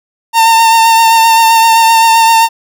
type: tone with vibrato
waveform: 45% pulse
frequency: 907 Hz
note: A#5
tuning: 48 cents flat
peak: -4 dBFS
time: 0.33-2.49 s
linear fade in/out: 50 ms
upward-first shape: triangle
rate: 7.7 Hz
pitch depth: 25 cents each way
effects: none